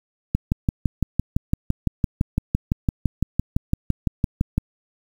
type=click train; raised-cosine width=5 ms; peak=-6 dBFS; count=26; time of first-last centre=0.35-4.58 s; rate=5.91 Hz; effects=7-bit